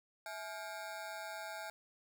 25% pulse ring-modulated tone, 752 Hz, F#5, 28 cents sharp, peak -36 dBFS, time 0.26-1.7 s, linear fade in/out 0 ms, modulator 95.9 Hz, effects none

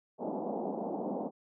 pink band-pass noise, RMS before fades -36 dBFS, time 0.18-1.31 s, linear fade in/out 50 ms, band 190 to 870 Hz, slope 48 dB/octave, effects none

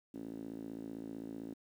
5% pulse tone with band-pass filter, 55.6 Hz, A1, 19 cents sharp, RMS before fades -45 dBFS, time 0.14-1.54 s, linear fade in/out 5 ms, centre 270 Hz, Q 3.8, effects 11-bit

